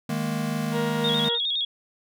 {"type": "chord", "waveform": "square", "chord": "D# suspended fourth", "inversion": "none", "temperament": "equal", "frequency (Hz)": [155.56, 207.7, 233.1], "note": ["D#3", "G#3", "A#3"], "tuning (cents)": [0, 0, 0], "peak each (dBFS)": [-30, -31, -30], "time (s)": [0.09, 1.29], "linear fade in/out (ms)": 5}
{"type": "harmonic tone", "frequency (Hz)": 470.4, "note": "A#4", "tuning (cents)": 16, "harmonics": [1, 2, 3, 4, 6, 7, 8], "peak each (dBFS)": [-28, -34, -38, -40, -44, -45, -46], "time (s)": [0.71, 1.39], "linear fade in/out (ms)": 50}
{"type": "tone with vibrato", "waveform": "sine", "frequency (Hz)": 3502, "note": "A7", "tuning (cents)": -9, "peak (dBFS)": -23, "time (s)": [1.04, 1.65], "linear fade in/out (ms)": 5, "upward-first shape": "square", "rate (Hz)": 9.7, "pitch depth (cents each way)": 82}
{"effects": []}